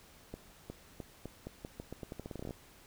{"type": "accelerating click train", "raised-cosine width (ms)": 2, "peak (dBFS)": -28, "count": 20, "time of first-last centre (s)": [0.34, 2.508], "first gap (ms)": 360, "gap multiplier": 0.84, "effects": ["pink hiss -59 dBFS RMS until 2.86 s"]}